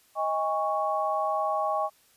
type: tone cluster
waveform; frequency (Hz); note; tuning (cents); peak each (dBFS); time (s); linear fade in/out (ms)
sine; 629 / 812 / 1111; D#5 / G#5 / C#6; +19 / -39 / +4; -29; 0.15-1.9; 50
effects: white hiss -62 dBFS RMS until 2.16 s + resampled to 32000 Hz